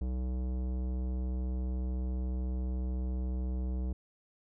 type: tone with tanh clipping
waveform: sine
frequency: 63 Hz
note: B1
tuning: 35 cents sharp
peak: -33 dBFS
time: 0.01-3.93 s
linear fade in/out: 5 ms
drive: 16 dB
effects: none